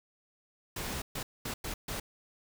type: noise bursts at uneven times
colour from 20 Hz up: pink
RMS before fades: -37 dBFS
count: 5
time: 0.76-1.02 / 1.15-1.23 / 1.45-1.54 / 1.64-1.74 / 1.88-2 s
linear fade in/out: 5 ms
effects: none